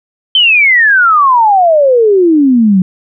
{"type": "exponential sweep", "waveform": "sine", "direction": "down", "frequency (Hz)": [3136, 180], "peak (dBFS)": -4, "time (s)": [0.35, 2.82], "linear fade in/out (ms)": 2, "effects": []}